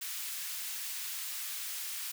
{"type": "high-pass noise", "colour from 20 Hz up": "white", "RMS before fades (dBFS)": -39, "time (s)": [0.01, 2.12], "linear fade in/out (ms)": 10, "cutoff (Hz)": 1600, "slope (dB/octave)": 12, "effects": []}